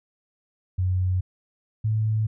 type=tone pair in turn; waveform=sine; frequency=92 / 108.97 Hz; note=F#2 / A2; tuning=-9 / -16 cents; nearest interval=minor third; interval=293 cents; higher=second; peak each=-20 dBFS; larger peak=neither; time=0.78-1.21 / 1.84-2.27 s; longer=neither; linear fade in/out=10 ms; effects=none